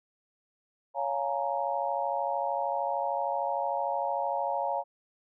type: chord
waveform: sine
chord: Bb minor seventh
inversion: first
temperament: just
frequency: 559.4 / 699.2 / 839.1 / 932.3 Hz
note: Db5 / F5 / Ab5 / Bb5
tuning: +16 / +2 / +18 / 0 cents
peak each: -33 dBFS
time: 0.94-4.84 s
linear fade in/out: 50 ms
effects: none